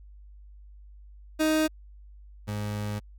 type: tone pair in turn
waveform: 30% pulse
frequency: 312.2 / 104.18 Hz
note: D#4 / G#2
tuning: +6 / +6 cents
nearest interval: octave + perfect fifth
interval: 1900 cents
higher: first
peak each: -19 / -27 dBFS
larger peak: first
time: 1.39-1.68 / 2.47-3 s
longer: second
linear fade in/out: 20 ms
effects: added 50 Hz sine -46 dBFS peak until 3.18 s